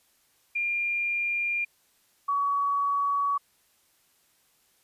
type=tone pair in turn; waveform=sine; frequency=2400 / 1129.9 Hz; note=D7 / C#6; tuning=+37 / +33 cents; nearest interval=octave + minor second; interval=1304 cents; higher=first; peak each=-25 / -23 dBFS; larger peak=second; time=0.55-1.65 / 2.28-3.38 s; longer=neither; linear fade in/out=10 ms; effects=white hiss -66 dBFS RMS until 4.83 s + resampled to 32000 Hz